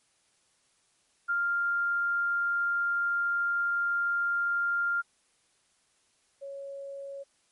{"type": "tone pair in turn", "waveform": "sine", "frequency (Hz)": [1396.9, 554.4], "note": ["F6", "C#5"], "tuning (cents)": [0, 0], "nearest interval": "octave + major third", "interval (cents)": 1600, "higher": "first", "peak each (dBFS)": [-25, -37], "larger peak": "first", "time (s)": [[1.28, 5.02], [6.41, 7.24]], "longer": "first", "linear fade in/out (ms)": 20, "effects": ["white hiss -69 dBFS RMS until 7.51 s", "MP3 48 kbps"]}